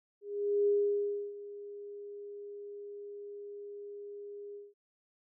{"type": "tone with ADSR envelope", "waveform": "sine", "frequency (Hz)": 408.2, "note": "G#4", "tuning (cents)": -30, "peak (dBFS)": -24, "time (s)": [0.21, 4.74], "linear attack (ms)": 460, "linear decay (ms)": 660, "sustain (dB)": -18, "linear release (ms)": 190, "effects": []}